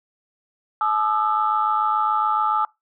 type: tone cluster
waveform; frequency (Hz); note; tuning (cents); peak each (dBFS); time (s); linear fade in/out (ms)
sine; 859 / 1210 / 1317; A5 / D#6 / E6; -42 / -49 / -2; -22; 0.81-2.65; 2
effects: noise-tail reverb RT60 0.2 s tail -24 dB re dry + tanh soft clip ceiling -8 dBFS